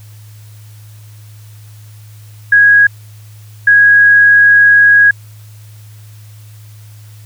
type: tone bursts at uneven times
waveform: sine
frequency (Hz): 1653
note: G#6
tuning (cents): -9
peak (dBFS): -3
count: 2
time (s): 2.52-2.87 / 3.67-5.11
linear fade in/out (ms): 5
effects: added 106 Hz sine -33 dBFS peak until 7.25 s + white hiss -46 dBFS RMS until 7.25 s